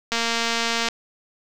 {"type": "click train", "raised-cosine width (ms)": 0.2, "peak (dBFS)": -6, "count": 178, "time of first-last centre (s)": [0.12, 0.886], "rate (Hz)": 231, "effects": ["7-bit"]}